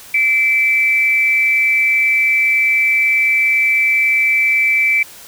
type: tone pair together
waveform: sine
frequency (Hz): 2069 / 2321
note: C7 / D7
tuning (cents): -20 / -21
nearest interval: major second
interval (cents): 199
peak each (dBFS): -22 / -11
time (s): 0.14-5.03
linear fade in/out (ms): 5
effects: white hiss -38 dBFS RMS until 5.27 s